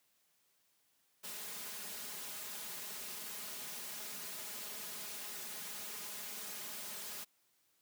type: noise with comb filter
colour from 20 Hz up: white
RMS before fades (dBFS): -45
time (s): 1.23-7.25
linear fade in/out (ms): 20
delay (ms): 4.8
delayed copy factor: +0.75
effects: white hiss -75 dBFS RMS until 7.81 s + high-pass 100 Hz 12 dB/octave